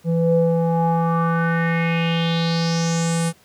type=tone with low-pass filter sweep; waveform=square; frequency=166.5 Hz; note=E3; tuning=18 cents sharp; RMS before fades=-19 dBFS; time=0.04-3.33 s; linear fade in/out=50 ms; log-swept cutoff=370 to 9800 Hz; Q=4.6; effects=pink hiss -54 dBFS RMS until 3.44 s + high-pass 80 Hz 12 dB/octave